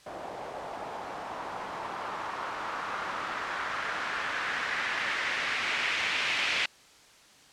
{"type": "noise with low-pass filter sweep", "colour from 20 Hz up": "blue", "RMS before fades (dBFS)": -33, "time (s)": [0.06, 6.66], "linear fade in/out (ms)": 5, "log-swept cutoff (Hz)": [660, 2600], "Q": 2, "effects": ["white hiss -56 dBFS RMS until 7.52 s", "low-pass 7000 Hz 12 dB/octave"]}